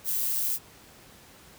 violet noise with amplitude modulation, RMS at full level -26 dBFS, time 0.04-0.59 s, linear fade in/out 50 ms, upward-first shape sine, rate 122 Hz, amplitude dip 40%, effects pink hiss -52 dBFS RMS until 1.58 s + high-pass 60 Hz 12 dB/octave

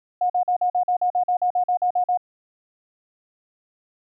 sine tone bursts, 722 Hz, F#5, 43 cents flat, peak -17 dBFS, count 15, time 0.21-2.174 s, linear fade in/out 5 ms, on 88 ms, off 46 ms, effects none

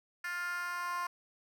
10% pulse tone with high-pass filter sweep, 352 Hz, F4, 14 cents sharp, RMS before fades -37 dBFS, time 0.24-1.07 s, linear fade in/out 5 ms, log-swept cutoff 1600 to 1000 Hz, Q 4.5, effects none

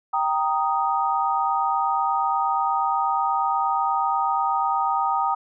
sine chord, Eb major, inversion first, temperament equal, 784 / 932.3 / 1244.5 Hz, G5 / Bb5 / Eb6, 0 / 0 / 0 cents, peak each -24 dBFS, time 0.13-5.35 s, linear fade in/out 10 ms, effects none

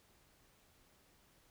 silence, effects pink hiss -69 dBFS RMS until 1.5 s

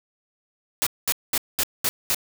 white noise bursts, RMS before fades -22 dBFS, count 6, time 0.82-2.146 s, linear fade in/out 0 ms, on 46 ms, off 210 ms, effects none

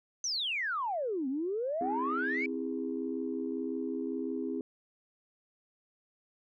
sine exponential two-way sweep, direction down then up, 6272 to 253.8 to 2346 Hz, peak -30 dBFS, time 0.24-2.46 s, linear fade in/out 2 ms, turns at 1.28 s
sine chord, C augmented, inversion none, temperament just, 261.6 / 327 / 408.8 Hz, C4 / E4 / G#4, 0 / -14 / -27 cents, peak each -35 / -37 / -37 dBFS, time 1.81-4.61 s, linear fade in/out 2 ms
effects tanh soft clip ceiling -22 dBFS

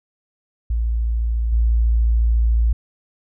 sine tone with level steps, 57 Hz, A#1, 38 cents flat, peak -17 / -13 dBFS, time 0.7-2.73 s, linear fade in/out 5 ms, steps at 1.52 s, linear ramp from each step 10 ms, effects none

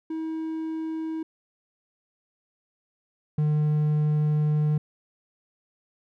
triangle tone pair in turn, 320 / 151.02 Hz, D#4 / D3, +49 / +49 cents, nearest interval octave + minor second, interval 1300 cents, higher first, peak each -26 / -18 dBFS, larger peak second, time 0.1-1.23 / 3.38-4.78 s, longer second, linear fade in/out 5 ms, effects none

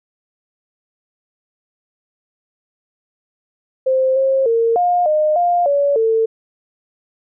sine tone with pitch steps, 523 / 535 / 459.1 / 710 / 612 / 702 / 568 / 447.9 Hz, C5 / C5 / A#4 / F5 / D#5 / F5 / C#5 / A4, -1 / +38 / -26 / +28 / -29 / +9 / +42 / +31 cents, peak -12 dBFS, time 3.86-6.26 s, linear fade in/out 10 ms, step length 300 ms, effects none

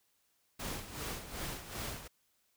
pink noise with tremolo, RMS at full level -39 dBFS, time 0.59-2.08 s, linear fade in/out 10 ms, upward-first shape sine, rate 2.6 Hz, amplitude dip 70%, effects white hiss -75 dBFS RMS until 2.56 s

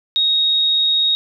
sine tone, 3756 Hz, A#7, 12 cents sharp, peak -13 dBFS, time 0.16-1.15 s, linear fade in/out 0 ms, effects none

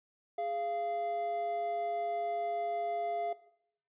triangle tone pair together, 415.3 / 690 Hz, G#4 / F5, 0 / -21 cents, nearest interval major sixth, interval 879 cents, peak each -38 / -31 dBFS, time 0.38-3.33 s, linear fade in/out 5 ms, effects noise-tail reverb RT60 0.7 s tail -17 dB re dry + resampled to 8000 Hz

